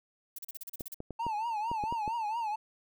violet noise bursts, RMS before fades -41 dBFS, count 10, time 0.36-0.944 s, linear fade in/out 5 ms, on 26 ms, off 36 ms
clicks, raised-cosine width 2 ms, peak -25 dBFS, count 8, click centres 0.808 / 1.004 / 1.107 / 1.266 / 1.715 / 1.838 / 1.925 / 2.078 s
triangle tone with vibrato, 888 Hz, A5, 16 cents sharp, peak -29 dBFS, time 1.19-2.56 s, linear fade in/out 10 ms, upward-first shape triangle, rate 4.4 Hz, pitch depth 140 cents each way
effects none

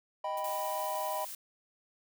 triangle chord, Eb augmented, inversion none, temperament equal, 622.3 / 784 / 987.8 Hz, Eb5 / G5 / B5, 0 / 0 / 0 cents, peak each -35 / -36 / -34 dBFS, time 0.24-1.25 s, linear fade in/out 5 ms
blue noise with exponential decay, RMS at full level -43 dBFS, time 0.37-0.53 s, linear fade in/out 5 ms, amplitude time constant 33 ms
blue noise, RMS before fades -43 dBFS, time 0.44-1.35 s, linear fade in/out 2 ms
effects none

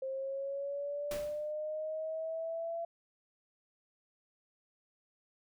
sine linear sweep, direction up, 528 to 676 Hz, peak -35 dBFS, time 0.02-2.85 s, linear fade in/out 5 ms
pink noise with exponential decay, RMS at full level -40 dBFS, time 1.11-1.52 s, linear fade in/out 2 ms, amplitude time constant 89 ms
effects none

